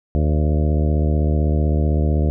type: harmonic tone with a mistuned harmonic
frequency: 75.8 Hz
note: D#2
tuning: 45 cents flat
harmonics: 1 / 2 / 3 / 4 / 5 / 6 / 7 / 8 / 9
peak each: -16 / -22 / -26 / -28 / -30 / -32 / -33 / -34 / -35 dBFS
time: 0.15-2.3 s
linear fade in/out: 0 ms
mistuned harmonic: 8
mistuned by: -45 cents
effects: none